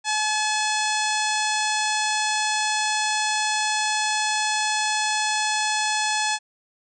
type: harmonic tone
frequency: 856 Hz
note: A5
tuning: 48 cents flat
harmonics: 1 / 2 / 3 / 4 / 5 / 6 / 7 / 8 / 9 / 10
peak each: -25 / -28 / -30 / -31 / -32 / -33 / -33 / -34 / -35 / -35 dBFS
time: 0.04-6.39 s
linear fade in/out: 50 ms
effects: none